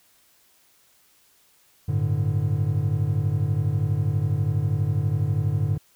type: chord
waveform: triangle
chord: G suspended second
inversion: none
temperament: just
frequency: 98 / 110.25 / 147 Hz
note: G2 / A2 / D3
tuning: 0 / +4 / +2 cents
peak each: -23 dBFS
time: 1.88-5.78 s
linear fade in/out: 10 ms
effects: white hiss -60 dBFS RMS until 5.95 s